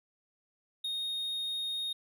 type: tone with ADSR envelope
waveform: triangle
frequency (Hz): 3713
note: A#7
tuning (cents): -8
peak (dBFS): -29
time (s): 0.84-1.93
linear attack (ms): 8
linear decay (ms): 5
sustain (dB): -2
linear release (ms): 6
effects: none